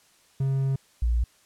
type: tone pair in turn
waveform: triangle / sine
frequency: 135.1 / 58.6 Hz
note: C#3 / A#1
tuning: -44 / +10 cents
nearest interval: octave + major second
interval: 1446 cents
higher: first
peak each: -20 dBFS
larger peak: neither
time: 0.4-0.76 / 1.02-1.24 s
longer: first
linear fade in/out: 5 ms
effects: white hiss -60 dBFS RMS until 1.45 s + low-pass 10000 Hz 12 dB/octave